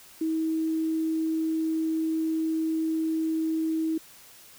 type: tone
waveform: sine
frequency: 320.1 Hz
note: D#4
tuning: 49 cents sharp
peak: -24 dBFS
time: 0.21-3.98 s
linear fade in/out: 5 ms
effects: white hiss -51 dBFS RMS until 4.58 s